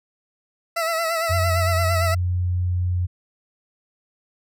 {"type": "tone with vibrato", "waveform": "20% pulse", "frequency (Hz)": 659.3, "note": "E5", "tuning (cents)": 0, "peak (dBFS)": -16, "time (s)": [0.76, 2.15], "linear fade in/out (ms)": 10, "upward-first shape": "sine", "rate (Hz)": 8.8, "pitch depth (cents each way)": 48}
{"type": "tone", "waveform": "sine", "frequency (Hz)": 89.6, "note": "F2", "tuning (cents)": 45, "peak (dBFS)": -19, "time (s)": [1.29, 3.07], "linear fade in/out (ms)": 20}
{"effects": []}